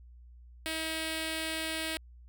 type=tone with notch filter; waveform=5% pulse; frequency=319.4 Hz; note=D#4; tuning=45 cents sharp; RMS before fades=-35 dBFS; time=0.66-1.97 s; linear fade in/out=0 ms; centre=1100 Hz; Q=1.4; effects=added 60 Hz sine -50 dBFS peak until 2.28 s